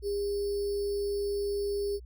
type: tone with sample-and-hold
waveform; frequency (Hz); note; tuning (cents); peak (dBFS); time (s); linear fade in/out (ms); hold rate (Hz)
sine; 404.4; G#4; -46; -28; 0.02-2; 50; 4900
effects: added 60 Hz sine -44 dBFS peak until 2.05 s